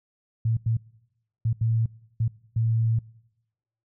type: tone bursts at uneven times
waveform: sine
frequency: 113.3 Hz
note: A#2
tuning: 49 cents flat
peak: -20 dBFS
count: 6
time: 0.45-0.57 / 0.66-0.77 / 1.45-1.53 / 1.61-1.86 / 2.2-2.28 / 2.56-2.99 s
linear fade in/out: 5 ms
effects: noise-tail reverb RT60 0.9 s tail -23 dB re dry